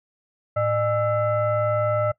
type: tone with frequency modulation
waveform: sine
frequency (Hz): 605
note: D#5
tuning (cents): -49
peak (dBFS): -19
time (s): 0.56-2.12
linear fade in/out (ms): 10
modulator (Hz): 715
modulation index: 0.93
effects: noise-tail reverb RT60 0.1 s tail -20 dB re dry